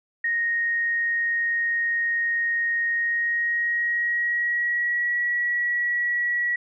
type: tone with pitch glide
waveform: sine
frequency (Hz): 1864.7 to 1928.2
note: A#6 to B6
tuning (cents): 0 to -42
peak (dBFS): -21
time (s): 0.24-6.56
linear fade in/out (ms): 5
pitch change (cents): +58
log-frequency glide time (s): 2.91-5.19
effects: none